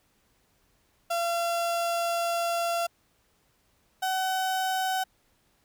35% pulse tone pair in turn, 683 / 754.7 Hz, F5 / F#5, -39 / +34 cents, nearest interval major second, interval 173 cents, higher second, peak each -24 dBFS, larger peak neither, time 1.1-2.87 / 4.02-5.04 s, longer first, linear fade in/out 10 ms, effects pink hiss -68 dBFS RMS until 5.64 s

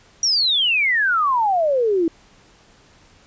sine exponential sweep, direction down, 5810 to 318.2 Hz, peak -15 dBFS, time 0.23-2.08 s, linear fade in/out 2 ms, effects pink hiss -52 dBFS RMS until 3.26 s + resampled to 16000 Hz

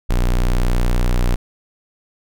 square tone, 30.37 Hz, B0, 28 cents flat, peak -14 dBFS, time 0.09-1.36 s, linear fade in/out 10 ms, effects none

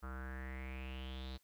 square tone with low-pass filter sweep, 65.3 Hz, C2, 3 cents flat, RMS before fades -45 dBFS, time 0.02-1.38 s, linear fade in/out 20 ms, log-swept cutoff 1300 to 4100 Hz, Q 7, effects white hiss -75 dBFS RMS until 1.43 s

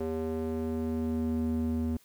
square tone with band-pass filter sweep, 79.9 Hz, D#2, 47 cents sharp, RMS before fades -31 dBFS, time 0-1.97 s, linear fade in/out 5 ms, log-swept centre 400 to 200 Hz, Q 2.2, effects white hiss -62 dBFS RMS until 2.04 s

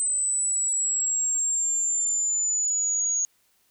sine linear sweep, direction down, 8120 to 6645 Hz, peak -22 dBFS, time 0-3.25 s, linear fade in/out 0 ms, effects white hiss -66 dBFS RMS until 3.7 s

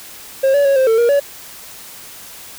triangle tone with pitch steps, 537 / 570 / 552 / 524 / 448.5 / 472.1 / 567 Hz, C5 / C#5 / C#5 / C5 / A4 / A#4 / C#5, +45 / +48 / -7 / +2 / +33 / +22 / +39 cents, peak -8 dBFS, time 0.43-1.2 s, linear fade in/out 10 ms, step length 110 ms, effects white hiss -36 dBFS RMS until 2.58 s

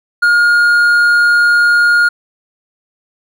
triangle tone with hard clipping, 1425 Hz, F6, 34 cents sharp, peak -8 dBFS, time 0.22-2.09 s, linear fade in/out 10 ms, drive 7 dB, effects none

